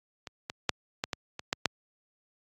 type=clicks; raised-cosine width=0.2 ms; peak=-22 / -17 / -6 / -11 / -13 / -20 / -9 / -6 dBFS; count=8; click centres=0.272 / 0.499 / 0.693 / 1.039 / 1.132 / 1.394 / 1.529 / 1.657 s; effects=high-pass 80 Hz 12 dB/octave + AAC 64 kbps